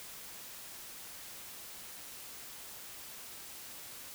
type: silence
effects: white hiss -48 dBFS RMS until 4.14 s